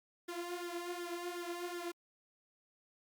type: tone with flanger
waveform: sawtooth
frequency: 349.2 Hz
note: F4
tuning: in tune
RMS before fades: -42 dBFS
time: 0.28-1.92 s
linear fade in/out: 10 ms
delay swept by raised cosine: 0.56 to 3.96 ms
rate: 2.7 Hz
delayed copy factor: +0.75
effects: Opus 48 kbps